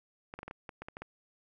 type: clicks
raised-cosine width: 0.5 ms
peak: -27 dBFS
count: 10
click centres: 0.339 / 0.39 / 0.431 / 0.48 / 0.511 / 0.692 / 0.82 / 0.885 / 0.969 / 1.02 s
effects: none